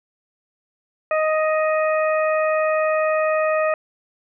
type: harmonic tone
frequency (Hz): 624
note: D#5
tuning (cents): +5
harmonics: 1 / 2 / 3 / 4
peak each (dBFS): -18 / -24 / -28 / -30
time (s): 1.11-3.74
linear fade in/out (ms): 2
effects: none